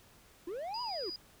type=linear two-way sweep; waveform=triangle; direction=up then down; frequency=317.9 to 1012 to 317.9 Hz; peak=-35 dBFS; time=0.47-1.1 s; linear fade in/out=5 ms; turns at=0.82 s
type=tone; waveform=sine; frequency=4913 Hz; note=D#8; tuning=23 cents flat; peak=-39 dBFS; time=0.74-1.16 s; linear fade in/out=2 ms
effects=pink hiss -61 dBFS RMS until 1.4 s